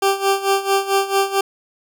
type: tone with tremolo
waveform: 20% pulse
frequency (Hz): 392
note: G4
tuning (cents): 0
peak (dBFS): -8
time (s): 0.02-1.41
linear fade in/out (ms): 5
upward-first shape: sine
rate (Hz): 4.5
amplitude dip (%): 80
effects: none